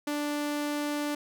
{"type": "tone", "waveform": "sawtooth", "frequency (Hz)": 293.7, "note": "D4", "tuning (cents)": 0, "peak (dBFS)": -25, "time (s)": [0.07, 1.15], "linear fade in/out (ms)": 5, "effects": []}